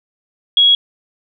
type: tone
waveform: sine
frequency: 3322 Hz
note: G#7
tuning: in tune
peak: -7 dBFS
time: 0.57-0.75 s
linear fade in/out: 2 ms
effects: none